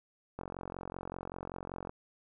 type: click train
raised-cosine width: 1 ms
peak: -26 dBFS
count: 69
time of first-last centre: 0.39-1.894 s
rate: 45.2 Hz
effects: none